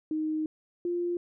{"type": "tone pair in turn", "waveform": "sine", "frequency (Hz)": [311.1, 349.2], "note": ["D#4", "F4"], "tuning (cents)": [0, 0], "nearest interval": "major second", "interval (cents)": 200, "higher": "second", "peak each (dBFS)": -27, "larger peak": "neither", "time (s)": [[0.11, 0.46], [0.85, 1.17]], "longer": "first", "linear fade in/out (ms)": 2, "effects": []}